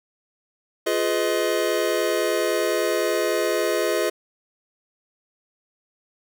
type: chord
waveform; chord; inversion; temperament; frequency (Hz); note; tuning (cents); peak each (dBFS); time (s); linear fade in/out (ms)
square; F half-diminished seventh; none; just; 349.2 / 419.1 / 502.9 / 628.6; F4 / Ab4 / Cb5 / Eb5; 0 / +16 / +31 / +18; -27 / -26 / -28 / -26; 0.86-4.1; 10
effects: none